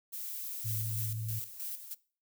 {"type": "noise", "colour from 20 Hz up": "violet", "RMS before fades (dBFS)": -40, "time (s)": [0.12, 1.07], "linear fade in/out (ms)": 20}
{"type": "tone with vibrato", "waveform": "sine", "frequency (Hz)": 110.3, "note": "A2", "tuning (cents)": 5, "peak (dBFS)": -34, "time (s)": [0.64, 1.4], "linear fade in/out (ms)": 20, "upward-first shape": "triangle", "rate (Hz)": 6.3, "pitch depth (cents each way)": 14}
{"type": "noise with tremolo", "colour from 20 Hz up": "violet", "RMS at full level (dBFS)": -39, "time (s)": [0.66, 1.95], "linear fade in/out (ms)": 20, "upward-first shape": "square", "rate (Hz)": 3.2, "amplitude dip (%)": 65}
{"effects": ["noise-tail reverb RT60 0.4 s tail -21 dB re dry"]}